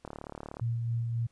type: click train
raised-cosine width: 1 ms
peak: -26 dBFS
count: 21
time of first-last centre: 0.05-0.596 s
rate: 36.6 Hz
type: tone with tremolo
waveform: sine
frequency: 116.54 Hz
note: A#2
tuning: in tune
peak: -27 dBFS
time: 0.61-1.27 s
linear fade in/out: 10 ms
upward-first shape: sine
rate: 3.7 Hz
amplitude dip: 30%
effects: pink hiss -70 dBFS RMS until 1.31 s + resampled to 22050 Hz